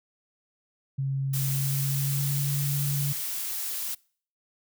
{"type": "tone with pitch glide", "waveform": "sine", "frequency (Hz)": [135.9, 141.34], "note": ["C#3", "C#3"], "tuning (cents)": [-34, 34], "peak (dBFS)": -25, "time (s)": [0.98, 3.13], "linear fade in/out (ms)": 10, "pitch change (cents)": 68, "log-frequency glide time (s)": [1.46, 2.52]}
{"type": "noise", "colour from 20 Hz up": "blue", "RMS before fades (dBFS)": -32, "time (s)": [1.33, 3.95], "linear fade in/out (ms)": 10}
{"effects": ["noise-tail reverb RT60 0.5 s tail -25 dB re dry"]}